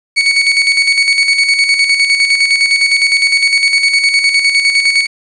30% pulse tone with tremolo, 2230 Hz, C#7, 10 cents sharp, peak -4 dBFS, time 0.16-5.07 s, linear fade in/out 20 ms, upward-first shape square, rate 9.8 Hz, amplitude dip 50%, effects resampled to 22050 Hz + 7-bit

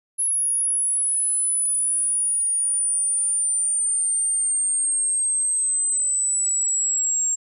sine linear sweep, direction down, 10548 to 7500 Hz, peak -19 dBFS, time 0.18-7.36 s, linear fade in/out 20 ms, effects none

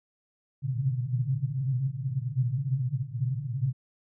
pink band-pass noise, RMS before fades -29 dBFS, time 0.62-3.73 s, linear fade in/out 20 ms, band 120 to 140 Hz, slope 96 dB/octave, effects none

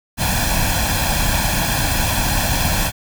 pink noise with comb filter, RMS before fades -18 dBFS, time 0.17-2.92 s, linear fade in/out 50 ms, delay 1.2 ms, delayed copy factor +0.75, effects none

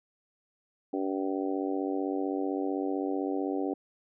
harmonic tone, 95.7 Hz, G2, 41 cents flat, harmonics 3 / 4 / 5 / 6 / 7 / 8, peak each -31 / -34 / -37 / -41 / -43 / -39 dBFS, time 0.93-3.74 s, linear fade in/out 5 ms, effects none

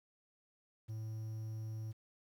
triangle tone with quantisation, 110 Hz, A2, in tune, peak -38 dBFS, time 0.88-1.93 s, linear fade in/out 20 ms, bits 11, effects none

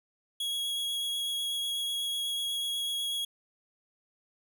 45% pulse tone with vibrato, 3322 Hz, G#7, in tune, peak -30 dBFS, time 0.4-3.25 s, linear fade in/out 5 ms, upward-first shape triangle, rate 8.1 Hz, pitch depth 12 cents each way, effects none

